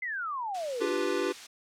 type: exponential sweep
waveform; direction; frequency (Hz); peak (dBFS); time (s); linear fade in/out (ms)
sine; down; 2093 to 360; -31; 0.02-0.93; 5
type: noise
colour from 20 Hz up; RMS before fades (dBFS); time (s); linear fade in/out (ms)
blue; -37; 0.54-1.47; 10
type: chord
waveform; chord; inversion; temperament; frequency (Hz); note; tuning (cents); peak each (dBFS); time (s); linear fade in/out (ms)
square; G dominant seventh; second; equal; 293.7 / 349.2 / 392 / 493.9; D4 / F4 / G4 / B4; 0 / 0 / 0 / 0; -36 / -33 / -32 / -34; 0.8-1.33; 20
effects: low-pass 5000 Hz 12 dB/octave